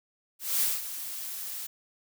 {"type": "noise with ADSR envelope", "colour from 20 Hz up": "blue", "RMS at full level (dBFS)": -25, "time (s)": [0.39, 1.67], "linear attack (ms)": 220, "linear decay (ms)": 200, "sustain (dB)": -12, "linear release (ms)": 9, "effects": []}